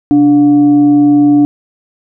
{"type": "tone with frequency modulation", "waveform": "sine", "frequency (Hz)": 291.8, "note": "D4", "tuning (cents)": -11, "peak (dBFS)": -4, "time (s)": [0.11, 1.45], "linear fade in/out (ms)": 0, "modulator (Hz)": 423, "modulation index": 0.27, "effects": []}